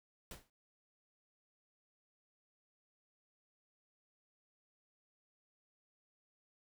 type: noise with exponential decay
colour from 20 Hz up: pink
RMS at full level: -45 dBFS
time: 0.31-0.5 s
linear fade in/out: 2 ms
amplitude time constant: 41 ms
effects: none